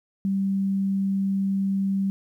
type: tone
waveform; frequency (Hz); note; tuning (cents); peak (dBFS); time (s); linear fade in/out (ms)
sine; 194.9; G3; -10; -21; 0.25-2.1; 0
effects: 10-bit